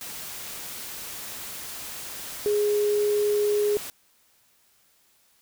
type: tone in noise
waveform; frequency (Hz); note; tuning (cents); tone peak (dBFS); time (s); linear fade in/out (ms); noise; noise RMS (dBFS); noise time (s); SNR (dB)
sine; 415.3; G#4; 0; -20; 2.46-3.77; 0; white; -37; 0.01-3.9; +14
effects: white hiss -63 dBFS RMS until 5.41 s